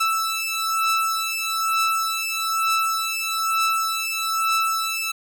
sawtooth beating tone pair, 1318.5 / 1319.6 Hz, E6 / E6, 0 / +1 cents, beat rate 1.1 Hz, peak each -20 / -20 dBFS, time 0-5.12 s, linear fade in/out 10 ms, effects none

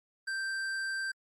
triangle tone with hard clipping, 1568 Hz, G6, in tune, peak -34 dBFS, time 0.27-1.12 s, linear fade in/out 10 ms, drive 14 dB, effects Opus 48 kbps

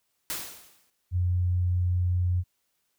white noise with exponential decay, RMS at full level -30 dBFS, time 0.3-0.9 s, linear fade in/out 0 ms, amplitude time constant 130 ms
sine tone, 89.5 Hz, F2, 43 cents sharp, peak -22 dBFS, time 1.11-2.44 s, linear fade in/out 50 ms
effects white hiss -75 dBFS RMS until 2.98 s

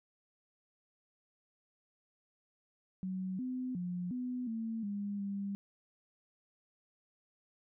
sine tone with pitch steps, 187 / 254.4 / 178.1 / 249.9 / 225.2 / 202.7 / 199.2 Hz, F#3 / C4 / F3 / B3 / A3 / G#3 / G3, +19 / -48 / +34 / +21 / +40 / -42 / +28 cents, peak -35 dBFS, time 3.03-5.55 s, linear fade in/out 0 ms, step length 360 ms, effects none

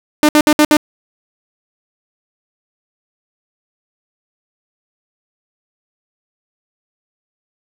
sawtooth tone bursts, 300.7 Hz, D4, 41 cents sharp, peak -3 dBFS, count 5, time 0.23-0.768 s, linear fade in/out 0 ms, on 58 ms, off 62 ms, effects 7-bit

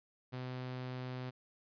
sawtooth tone, 127.2 Hz, C3, 48 cents flat, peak -36 dBFS, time 0.32-1.31 s, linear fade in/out 20 ms, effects resampled to 11025 Hz

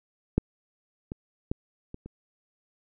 clicks, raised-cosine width 3 ms, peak -8 / -21 / -15 / -25 / -28 dBFS, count 5, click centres 0.38 / 1.119 / 1.515 / 1.944 / 2.06 s, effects none

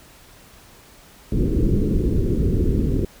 pink low-pass noise, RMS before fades -19 dBFS, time 1.32-3.05 s, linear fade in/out 2 ms, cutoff 430 Hz, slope 48 dB/octave, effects pink hiss -48 dBFS RMS until 3.2 s

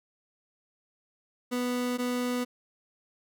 30% pulse tone pair in turn, 246.9 / 246.9 Hz, B3 / B3, 0 / 0 cents, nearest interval unison, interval 0 cents, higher neither, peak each -25 dBFS, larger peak neither, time 1.51-1.98 / 1.98-2.45 s, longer neither, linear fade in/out 20 ms, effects none

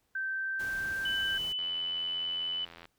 sine tone with pitch glide, 1554 to 1573 Hz, G6 to G6, -16 to +6 cents, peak -31 dBFS, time 0.15-1.38 s, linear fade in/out 5 ms, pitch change +22 cents, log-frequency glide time 0.29-1.11 s
pink noise, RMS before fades -47 dBFS, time 0.59-1.53 s, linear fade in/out 10 ms
sine tone, 2997 Hz, F#7, 22 cents sharp, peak -31 dBFS, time 1.05-2.65 s, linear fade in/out 5 ms
click train, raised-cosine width 0.3 ms, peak -32 dBFS, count 108, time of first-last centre 1.59-2.855 s, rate 84.6 Hz
effects pink hiss -75 dBFS RMS until 2.98 s

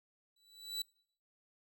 40% pulse tone with exponential growth, 3951 Hz, B7, in tune, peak -32 dBFS, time 0.36-0.82 s, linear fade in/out 5 ms, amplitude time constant 99 ms, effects noise-tail reverb RT60 0.6 s tail -25 dB re dry

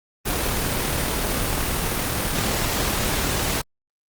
pink noise with amplitude modulation, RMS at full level -22 dBFS, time 0.25-3.62 s, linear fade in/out 20 ms, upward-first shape sine, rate 38.5 Hz, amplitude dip 25%, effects Opus 24 kbps

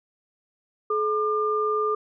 sine tone pair together, 428 / 1200 Hz, A4 / D6, -48 / +37 cents, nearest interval octave + tritone, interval 1785 cents, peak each -24 dBFS, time 0.9-1.95 s, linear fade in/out 5 ms, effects none

